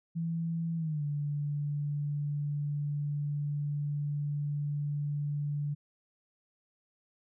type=tone with pitch glide; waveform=sine; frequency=165.6 to 145.84 Hz; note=E3 to D3; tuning=+8 to -12 cents; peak=-30 dBFS; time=0.15-5.75 s; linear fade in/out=20 ms; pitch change=-220 cents; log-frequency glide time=0.77-1.03 s; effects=none